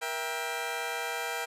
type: chord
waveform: 15% pulse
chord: E diminished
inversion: second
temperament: just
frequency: 474.7 / 659.3 / 791.1 Hz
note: Bb4 / E5 / G5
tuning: +31 / 0 / +16 cents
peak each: -30 / -32 / -29 dBFS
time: 0.01-1.46 s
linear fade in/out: 20 ms
effects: resampled to 32000 Hz